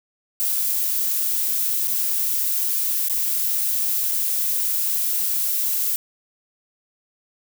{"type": "noise with dropouts", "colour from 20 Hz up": "violet", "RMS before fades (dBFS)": -22, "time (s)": [0.4, 5.96], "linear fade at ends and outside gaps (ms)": 0, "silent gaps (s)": [[1.873, 1.879], [3.085, 3.097], [4.114, 4.118]], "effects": []}